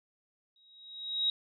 sine tone with exponential growth, 3808 Hz, A#7, 36 cents sharp, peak -24 dBFS, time 0.56-1.3 s, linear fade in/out 2 ms, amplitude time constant 160 ms, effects none

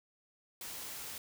white noise, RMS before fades -44 dBFS, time 0.61-1.18 s, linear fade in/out 2 ms, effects none

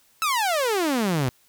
sawtooth exponential sweep, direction down, 1338 to 120 Hz, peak -17 dBFS, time 0.22-1.29 s, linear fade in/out 0 ms, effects white hiss -60 dBFS RMS until 1.48 s

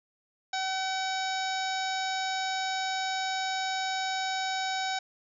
harmonic tone, 760 Hz, F#5, 46 cents sharp, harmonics 1 / 2 / 3 / 4 / 5 / 6 / 7 / 8 / 9, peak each -31 / -36 / -39 / -46 / -37 / -45 / -40 / -52 / -44 dBFS, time 0.53-4.99 s, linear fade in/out 5 ms, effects none

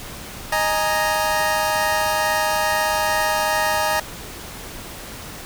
25% pulse chord, D# suspended fourth, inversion none, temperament equal, 622.3 / 830.6 / 932.3 Hz, D#5 / G#5 / A#5, 0 / 0 / 0 cents, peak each -19 dBFS, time 0.52-4 s, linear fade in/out 5 ms, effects pink hiss -35 dBFS RMS until 5.45 s

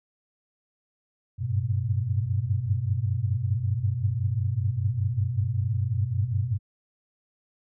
sine tone cluster, 93.6 / 98.8 / 104.8 / 108.5 / 123.5 Hz, F#2 / G2 / G#2 / A2 / B2, +20 / +14 / +16 / -24 / 0 cents, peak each -30 / -28 / -35 / -34 / -27 dBFS, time 1.38-6.59 s, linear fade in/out 50 ms, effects none

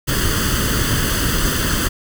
pink noise with comb filter, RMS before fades -18 dBFS, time 0.07-1.89 s, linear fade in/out 20 ms, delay 0.64 ms, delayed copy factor +0.75, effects none

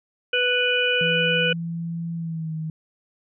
harmonic tone, 493.9 Hz, B4, in tune, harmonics 1 / 3 / 5 / 6, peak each -24 / -24 / -24 / -24 dBFS, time 0.33-1.53 s, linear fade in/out 5 ms
sine tone with pitch glide, 167.7 to 158.29 Hz, E3 to D#3, +30 to +30 cents, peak -26 dBFS, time 1.01-2.7 s, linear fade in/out 2 ms, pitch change -100 cents, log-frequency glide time 2.15-2.53 s
effects none

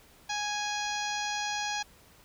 harmonic tone, 830 Hz, G#5, 1 cent flat, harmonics 1 / 2 / 3 / 4 / 5 / 6 / 7 / 8, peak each -34 / -37 / -39 / -40 / -41 / -42 / -42 / -43 dBFS, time 0.29-1.83 s, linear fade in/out 10 ms, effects pink hiss -58 dBFS RMS until 2.24 s

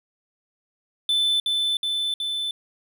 triangle tone with echo, 3520 Hz, A7, in tune, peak -17 dBFS, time 1.09-1.4 s, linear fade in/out 2 ms, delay 370 ms, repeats 3, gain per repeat -2 dB, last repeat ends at 2.51 s, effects none

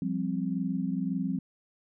sine chord, F suspended second, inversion none, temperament just, 174.61 / 196.44 / 261.9 Hz, F3 / G3 / C4, 0 / +4 / +2 cents, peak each -32 dBFS, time 0.02-1.39 s, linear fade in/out 2 ms, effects none

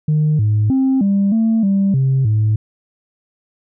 sine tone with pitch steps, 152.7 / 106.1 / 265 / 198.5 / 224 / 196.4 / 133.6 / 107.7 Hz, D#3 / G#2 / C4 / G3 / A3 / G3 / C3 / A2, -32 / +38 / +22 / +22 / +31 / +4 / +36 / -37 cents, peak -10 dBFS, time 0.08-2.56 s, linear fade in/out 5 ms, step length 310 ms, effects tanh soft clip ceiling -9 dBFS

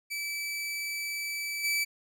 sawtooth tone with level steps, 2309 Hz, D7, 30 cents flat, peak -29 / -23 dBFS, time 0.1-1.85 s, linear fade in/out 20 ms, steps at 1.63 s, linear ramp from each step 20 ms, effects none

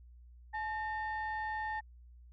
sine tone pair together, 859 / 1820.2 Hz, A5 / A#6, -42 / -42 cents, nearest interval octave + minor second, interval 1300 cents, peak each -35 / -38 dBFS, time 0.53-1.81 s, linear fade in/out 20 ms, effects tanh soft clip ceiling -30 dBFS + added 60 Hz sine -53 dBFS peak until 2.32 s

